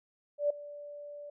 sine tone with ADSR envelope, 583 Hz, D5, 13 cents flat, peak -23 dBFS, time 0.38-1.3 s, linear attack 120 ms, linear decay 6 ms, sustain -19 dB, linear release 6 ms, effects none

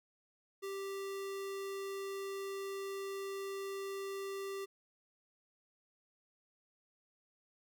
square tone, 392 Hz, G4, in tune, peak -40 dBFS, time 0.62-4.66 s, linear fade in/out 20 ms, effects none

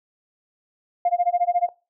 sine tone with tremolo, 704 Hz, F5, 14 cents sharp, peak -14 dBFS, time 1.05-1.69 s, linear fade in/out 2 ms, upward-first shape sine, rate 14 Hz, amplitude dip 100%, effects noise-tail reverb RT60 0.3 s tail -21 dB re dry + tanh soft clip ceiling -11 dBFS

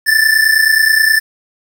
square tone pair together, 1748.5 / 1778 Hz, A6 / A6, -11 / +18 cents, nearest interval unison, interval 29 cents, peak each -12 dBFS, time 0.06-1.2 s, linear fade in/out 20 ms, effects 7-bit

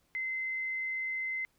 sine tone, 2062 Hz, C7, 26 cents flat, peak -32 dBFS, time 0.15-1.45 s, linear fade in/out 0 ms, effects pink hiss -72 dBFS RMS until 1.58 s

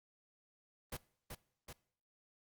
pink noise with echo, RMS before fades -43 dBFS, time 0.92-0.97 s, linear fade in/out 5 ms, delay 380 ms, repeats 2, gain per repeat -4 dB, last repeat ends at 1.73 s, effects noise-tail reverb RT60 0.6 s tail -21 dB re dry + Opus 32 kbps

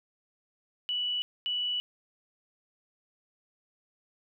sine tone bursts at uneven times, 2954 Hz, F#7, 3 cents flat, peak -28 dBFS, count 2, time 0.89-1.22 / 1.46-1.8 s, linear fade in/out 0 ms, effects none

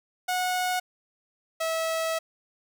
sawtooth tone pair in turn, 731 / 649.4 Hz, F#5 / E5, -21 / -26 cents, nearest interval major second, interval 205 cents, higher first, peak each -21 / -22 dBFS, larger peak first, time 0.28-0.8 / 1.6-2.19 s, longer second, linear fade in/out 10 ms, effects none

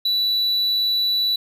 triangle tone, 3951 Hz, B7, in tune, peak -16 dBFS, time 0.05-1.36 s, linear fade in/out 5 ms, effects none

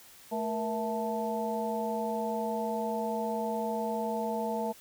harmonic tone with a mistuned harmonic, 220 Hz, A3, in tune, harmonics 1 / 2 / 3 / 4, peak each -35 / -35 / -35 / -35 dBFS, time 0.31-4.73 s, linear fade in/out 20 ms, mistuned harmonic 2, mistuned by +120 cents, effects white hiss -54 dBFS RMS until 4.8 s

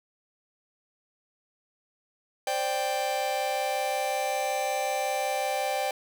45% pulse chord, C suspended second, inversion none, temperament just, 523.3 / 588.7 / 784.9 Hz, C5 / D5 / G5, 0 / +4 / +2 cents, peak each -33 / -32 / -29 dBFS, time 2.47-5.91 s, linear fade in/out 2 ms, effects none

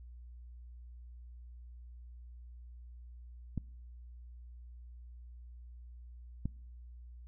clicks, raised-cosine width 5 ms, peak -22 dBFS, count 2, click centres 3.577 / 6.456 s, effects noise-tail reverb RT60 0.8 s tail -26 dB re dry + added 60 Hz sine -48 dBFS peak until 7.27 s

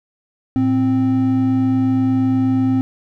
triangle tone pair together, 109.99 / 261.6 Hz, A2 / C4, 0 / 0 cents, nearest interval octave + minor third, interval 1500 cents, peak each -19 / -12 dBFS, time 0.56-2.81 s, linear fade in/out 0 ms, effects none

